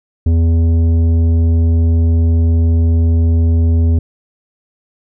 sine tone with tanh clipping, 82.7 Hz, E2, 6 cents sharp, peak -10 dBFS, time 0.26-3.99 s, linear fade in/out 5 ms, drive 10 dB, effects none

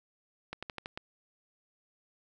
clicks, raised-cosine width 0.3 ms, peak -22 dBFS, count 6, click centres 0.53 / 0.626 / 0.698 / 0.783 / 0.859 / 0.975 s, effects none

